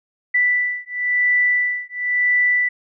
sine beating tone pair, 1975.5 / 1976.47 Hz, B6 / B6, 0 / +1 cents, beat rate 0.97 Hz, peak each -19 dBFS, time 0.34-2.69 s, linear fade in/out 10 ms, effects none

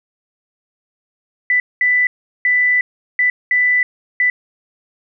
sine tone bursts at uneven times, 1987 Hz, B6, 10 cents sharp, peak -11 dBFS, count 6, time 1.5-1.6 / 1.81-2.07 / 2.45-2.81 / 3.19-3.3 / 3.51-3.83 / 4.2-4.3 s, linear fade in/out 2 ms, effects none

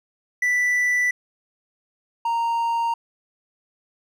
triangle tone pair in turn, 1975.5 / 928 Hz, B6 / A#5, 0 / -8 cents, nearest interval octave + minor second, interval 1308 cents, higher first, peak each -16 / -18 dBFS, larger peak first, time 0.42-1.11 / 2.25-2.94 s, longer neither, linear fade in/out 5 ms, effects none

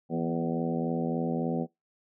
harmonic tone with a mistuned harmonic, 83.5 Hz, E2, 23 cents sharp, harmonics 2 / 3 / 4 / 5 / 6 / 7 / 8 / 9, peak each -32 / -31 / -37 / -37 / -36 / -40 / -47 / -39 dBFS, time 0.09-1.67 s, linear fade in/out 50 ms, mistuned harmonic 3, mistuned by -51 cents, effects noise-tail reverb RT60 0.2 s tail -24 dB re dry

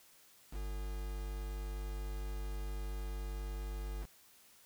triangle tone with quantisation, 49.76 Hz, G1, 27 cents sharp, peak -36 dBFS, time 0.51-4.07 s, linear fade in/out 50 ms, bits 8, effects white hiss -63 dBFS RMS until 4.65 s

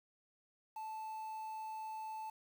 triangle tone with quantisation, 876 Hz, A5, 8 cents flat, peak -40 dBFS, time 0.76-2.3 s, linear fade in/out 5 ms, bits 10, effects none

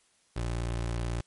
25% pulse tone, 58.27 Hz, A#1, in tune, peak -26 dBFS, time 0.36-1.21 s, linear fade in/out 5 ms, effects white hiss -67 dBFS RMS until 1.26 s + MP3 48 kbps

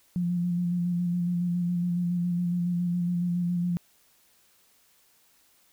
sine tone with vibrato, 175.3 Hz, F3, 7 cents sharp, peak -24 dBFS, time 0.16-3.77 s, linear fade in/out 0 ms, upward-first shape square, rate 7.2 Hz, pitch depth 20 cents each way, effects white hiss -63 dBFS RMS until 5.72 s

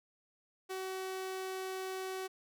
sawtooth tone, 377.4 Hz, F#4, 34 cents sharp, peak -34 dBFS, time 0.69-2.28 s, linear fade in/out 20 ms, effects none

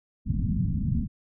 white low-pass noise, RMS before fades -26 dBFS, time 0.25-1.08 s, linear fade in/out 50 ms, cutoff 220 Hz, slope 48 dB/octave, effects none

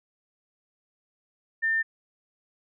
sine tone, 1800 Hz, A6, 39 cents sharp, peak -22 dBFS, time 1.62-1.83 s, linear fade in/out 20 ms, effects none

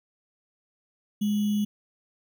sine tone with sample-and-hold, 207.7 Hz, G#3, in tune, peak -22 dBFS, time 1.21-1.65 s, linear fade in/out 10 ms, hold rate 3150 Hz, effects none

